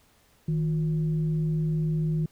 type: tone with frequency modulation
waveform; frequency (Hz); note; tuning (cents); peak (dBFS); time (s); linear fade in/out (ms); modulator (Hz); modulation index
sine; 157.6; D#3; +23; -23; 0.48-2.26; 5; 200; 0.3
effects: pink hiss -62 dBFS RMS until 2.31 s